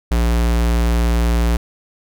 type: tone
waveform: square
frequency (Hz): 58.3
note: A#1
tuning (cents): +1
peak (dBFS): -14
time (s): 0.11-1.57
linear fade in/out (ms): 5
effects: none